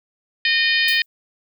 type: harmonic tone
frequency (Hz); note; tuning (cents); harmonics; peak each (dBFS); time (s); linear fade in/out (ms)
613; D#5; -26; 3 / 4 / 5 / 6 / 7 / 8; -19 / -21 / -23 / -25 / -26 / -27; 0.45-1.02; 2
type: noise with exponential decay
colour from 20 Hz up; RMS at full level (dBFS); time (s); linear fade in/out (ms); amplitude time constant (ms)
violet; -24; 0.88-1.06; 2; 37
effects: none

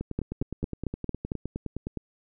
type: two click trains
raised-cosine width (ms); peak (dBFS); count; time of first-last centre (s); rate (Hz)
3; -15 / -19; 6 / 20; 0.19-1.319 / 0.01-1.973; 4.43 / 9.68
effects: none

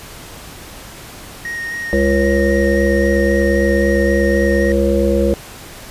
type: tone with vibrato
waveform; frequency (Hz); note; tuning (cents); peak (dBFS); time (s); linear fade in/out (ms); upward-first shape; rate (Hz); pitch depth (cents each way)
triangle; 1864.7; A#6; 0; -20; 1.45-4.72; 2; square; 3.8; 10
type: harmonic tone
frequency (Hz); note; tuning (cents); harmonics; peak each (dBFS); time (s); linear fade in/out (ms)
68.6; C#2; -17; 1 / 3 / 5 / 7 / 8; -18 / -18 / -18 / -18 / -18; 1.93-5.34; 0
effects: pink hiss -35 dBFS RMS until 5.9 s + resampled to 32000 Hz

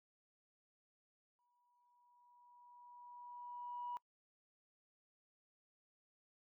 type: tone with exponential growth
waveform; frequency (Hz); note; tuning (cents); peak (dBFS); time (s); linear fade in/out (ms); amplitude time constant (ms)
sine; 971; B5; -30; -40; 1.39-3.97; 0; 560
effects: noise-tail reverb RT60 0.1 s tail -25 dB re dry + tanh soft clip ceiling -36 dBFS

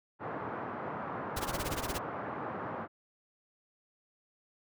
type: band-pass noise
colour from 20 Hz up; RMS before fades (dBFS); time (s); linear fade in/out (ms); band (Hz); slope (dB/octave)
white; -39; 0.19-2.88; 50; 100 to 1300; 24
type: noise with tremolo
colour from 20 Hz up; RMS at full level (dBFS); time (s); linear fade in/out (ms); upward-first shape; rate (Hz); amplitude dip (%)
pink; -34; 1.36-1.99; 10; sine; 17; 95
effects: none

